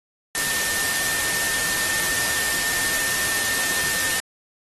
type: tone in noise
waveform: sine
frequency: 1807 Hz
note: A6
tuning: 46 cents sharp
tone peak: -27 dBFS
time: 0.35-4.2 s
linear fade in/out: 0 ms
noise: white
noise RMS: -24 dBFS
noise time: 0.35-4.2 s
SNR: -6 dB
effects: AAC 32 kbps